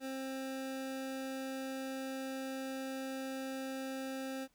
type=tone; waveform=25% pulse; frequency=265.5 Hz; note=C4; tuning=25 cents sharp; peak=-35 dBFS; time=0-4.48 s; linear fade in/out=50 ms; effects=pink hiss -74 dBFS RMS until 4.54 s